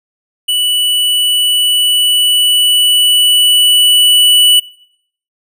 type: tone with level ramp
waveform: square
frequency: 2960 Hz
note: F#7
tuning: in tune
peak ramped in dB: -11 to -5 dBFS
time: 0.48-4.6 s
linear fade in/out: 10 ms
effects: noise-tail reverb RT60 0.7 s tail -22 dB re dry